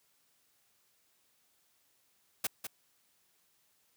white noise with echo, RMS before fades -32 dBFS, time 2.44-2.47 s, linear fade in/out 5 ms, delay 200 ms, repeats 1, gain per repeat -8 dB, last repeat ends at 2.67 s, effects white hiss -72 dBFS RMS until 3.96 s + high-pass 60 Hz 12 dB/octave

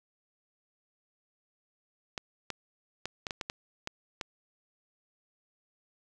clicks, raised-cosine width 0.2 ms, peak -17 dBFS, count 9, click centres 2.178 / 2.503 / 3.056 / 3.268 / 3.308 / 3.412 / 3.499 / 3.874 / 4.212 s, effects none

